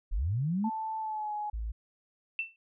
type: linear sweep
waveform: sine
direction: up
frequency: 31.19 to 233.1 Hz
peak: -27 dBFS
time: 0.11-0.7 s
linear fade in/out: 20 ms
type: tone with pitch glide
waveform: sine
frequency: 880 to 839.3 Hz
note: A5 to G#5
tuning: 0 to +18 cents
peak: -32 dBFS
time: 0.64-1.5 s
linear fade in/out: 5 ms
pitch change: -82 cents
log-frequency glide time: 0.99-1.33 s
type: tone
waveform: sine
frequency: 55 Hz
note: A1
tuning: in tune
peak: -32 dBFS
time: 1.53-1.72 s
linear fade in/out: 10 ms
type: tone with exponential decay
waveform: sine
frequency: 2678 Hz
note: E7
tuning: 27 cents sharp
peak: -26 dBFS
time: 2.39-2.56 s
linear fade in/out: 1 ms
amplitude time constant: 35 ms
effects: none